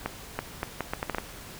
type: accelerating click train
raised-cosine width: 0.5 ms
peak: -13 dBFS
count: 9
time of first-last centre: 0.06-1.184 s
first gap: 330 ms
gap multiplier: 0.73
effects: pink hiss -44 dBFS RMS until 1.59 s